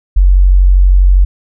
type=tone; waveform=sine; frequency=46.25 Hz; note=F#1; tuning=in tune; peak=-3 dBFS; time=0.16-1.25 s; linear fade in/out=10 ms; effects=none